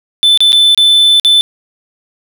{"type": "tone with dropouts", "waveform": "triangle", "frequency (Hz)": 3520, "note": "A7", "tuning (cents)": 0, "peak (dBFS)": -3, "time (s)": [0.23, 1.41], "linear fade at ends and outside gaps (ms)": 0, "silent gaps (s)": [[0.375, 0.405], [0.521, 0.529], [0.747, 0.776], [1.198, 1.248]], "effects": []}